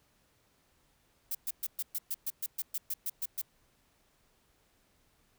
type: noise bursts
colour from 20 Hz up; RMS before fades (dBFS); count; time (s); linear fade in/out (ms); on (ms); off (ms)
violet; -34; 14; 1.31-3.416; 5; 39; 120
effects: pink hiss -70 dBFS RMS until 5.38 s